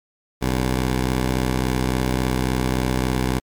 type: tone pair together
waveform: 10% pulse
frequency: 63.57 / 142.7 Hz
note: C2 / D3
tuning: -49 / -49 cents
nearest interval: octave + major second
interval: 1400 cents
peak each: -11 / -22 dBFS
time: 0.41-3.4 s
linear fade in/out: 20 ms
effects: MP3 96 kbps